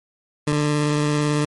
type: tone with vibrato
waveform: 20% pulse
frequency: 148.5 Hz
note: D3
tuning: 20 cents sharp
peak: -13 dBFS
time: 0.47-1.45 s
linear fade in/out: 5 ms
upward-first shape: sine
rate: 18 Hz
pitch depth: 13 cents each way
effects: MP3 48 kbps